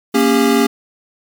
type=noise with exponential growth; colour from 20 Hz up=blue; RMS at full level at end=-27 dBFS; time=0.12-0.21 s; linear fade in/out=1 ms; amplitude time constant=18 ms
type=chord; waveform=square; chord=G diminished; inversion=first; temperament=equal with one note detuned; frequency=233.1 / 277.2 / 401.9 Hz; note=Bb3 / Db4 / G4; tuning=0 / 0 / +43 cents; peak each=-16 dBFS; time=0.14-0.67 s; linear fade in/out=10 ms
effects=none